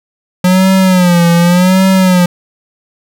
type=tone with vibrato; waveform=square; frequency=180 Hz; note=F#3; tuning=47 cents flat; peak=-6 dBFS; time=0.44-2.26 s; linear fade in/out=5 ms; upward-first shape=sine; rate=0.87 Hz; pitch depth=97 cents each way; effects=none